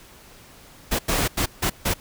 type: noise bursts at uneven times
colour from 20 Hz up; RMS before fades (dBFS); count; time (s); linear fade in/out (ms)
pink; -22; 5; 0.91-0.99 / 1.08-1.28 / 1.37-1.46 / 1.62-1.7 / 1.85-1.94; 10
effects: pink hiss -48 dBFS RMS until 2 s